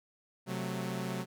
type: chord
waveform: sawtooth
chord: F# diminished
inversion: second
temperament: equal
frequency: 130.81 / 185 / 220 Hz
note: C3 / F#3 / A3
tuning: 0 / 0 / 0 cents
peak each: -35 / -33 / -37 dBFS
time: 0.46-1.26 s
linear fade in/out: 50 ms
effects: none